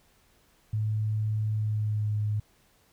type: tone with pitch glide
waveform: sine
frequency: 107.7 to 105.48 Hz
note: A2 to G#2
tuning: -37 to +27 cents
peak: -25 dBFS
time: 0.73-2.4 s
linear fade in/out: 5 ms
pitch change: -36 cents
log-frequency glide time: 1.53-2.15 s
effects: pink hiss -64 dBFS RMS until 2.92 s